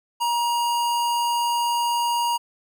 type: tone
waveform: square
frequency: 948 Hz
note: A#5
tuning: 29 cents sharp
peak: -21 dBFS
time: 0.2-2.38 s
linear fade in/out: 20 ms
effects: none